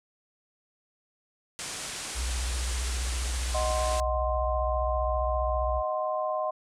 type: low-pass noise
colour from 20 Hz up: white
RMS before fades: -37 dBFS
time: 1.59-4 s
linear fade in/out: 0 ms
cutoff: 9800 Hz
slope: 48 dB/octave
type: tone with vibrato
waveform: sine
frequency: 61.74 Hz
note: B1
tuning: in tune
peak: -28 dBFS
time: 2.14-5.83 s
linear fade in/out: 50 ms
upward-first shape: sine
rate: 15 Hz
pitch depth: 140 cents each way
type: chord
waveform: sine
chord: C diminished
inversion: first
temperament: equal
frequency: 622.3 / 740 / 1046.5 Hz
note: Eb5 / Gb5 / C6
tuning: 0 / 0 / 0 cents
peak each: -29 / -33 / -32 dBFS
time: 3.54-6.51 s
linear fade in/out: 10 ms
effects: none